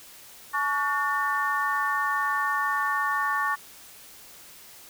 sine tone cluster, 859 / 1127 / 1447 / 1801 Hz, A5 / C#6 / F#6 / A6, -42 / +28 / -39 / +40 cents, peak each -32 / -26 / -33 / -28 dBFS, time 0.53-3.56 s, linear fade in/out 20 ms, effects white hiss -48 dBFS RMS until 4.89 s

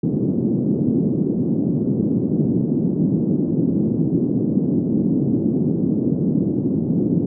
pink band-pass noise, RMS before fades -19 dBFS, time 0.03-7.26 s, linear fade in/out 5 ms, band 160 to 320 Hz, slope 24 dB/octave, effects none

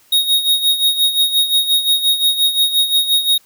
square tone with tremolo, 3752 Hz, A#7, 11 cents sharp, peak -10 dBFS, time 0.12-3.38 s, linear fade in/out 5 ms, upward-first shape sine, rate 5.7 Hz, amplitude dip 70%, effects white hiss -52 dBFS RMS until 3.45 s

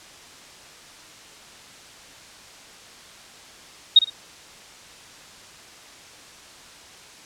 sine tone with echo, 3729 Hz, A#7, in tune, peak -6 dBFS, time 3.96-3.99 s, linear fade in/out 5 ms, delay 55 ms, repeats 2, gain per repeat -12 dB, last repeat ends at 4.1 s, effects white hiss -45 dBFS RMS until 7.25 s + low-pass 7000 Hz 12 dB/octave

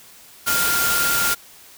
sine tone in noise, 1400 Hz, F6, 4 cents sharp, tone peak -21 dBFS, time 0.46-1.35 s, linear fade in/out 20 ms, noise white, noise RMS -21 dBFS, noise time 0.46-1.35 s, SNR -3 dB, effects white hiss -46 dBFS RMS until 1.77 s

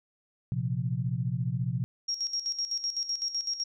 sine chord, Bb suspended second, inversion none, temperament just, 116.54 / 131.11 / 174.81 Hz, Bb2 / C3 / F3, 0 / +4 / +2 cents, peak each -32 / -30 / -34 dBFS, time 0.52-1.84 s, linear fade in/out 0 ms
sine tone with tremolo, 5588 Hz, F8, in tune, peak -27 dBFS, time 2.08-3.64 s, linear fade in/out 10 ms, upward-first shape square, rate 7.9 Hz, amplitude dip 70%
effects none

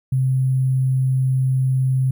sine tone with sample-and-hold, 130.81 Hz, C3, in tune, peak -15 dBFS, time 0.12-2.11 s, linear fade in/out 5 ms, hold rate 11025 Hz, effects none

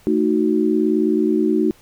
sine chord, D# diminished, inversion second, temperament equal with one note detuned, 222 / 311.1 / 370 Hz, A3 / D#4 / F#4, +16 / 0 / 0 cents, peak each -20 / -18 / -19 dBFS, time 0.07-1.71 s, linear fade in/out 0 ms, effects pink hiss -52 dBFS RMS until 1.81 s

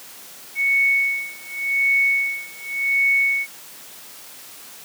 sine tone with tremolo, 2217 Hz, C#7, in tune, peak -14 dBFS, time 0.55-3.47 s, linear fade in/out 50 ms, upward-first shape sine, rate 0.88 Hz, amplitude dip 95%, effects white hiss -41 dBFS RMS until 4.84 s + high-pass 150 Hz 12 dB/octave

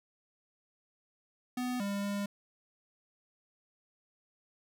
square tone with pitch steps, 249.3 / 200.6 / 201.9 Hz, B3 / G3 / G#3, +16 / +40 / -49 cents, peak -33 dBFS, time 1.57-2.26 s, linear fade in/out 5 ms, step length 230 ms, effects none

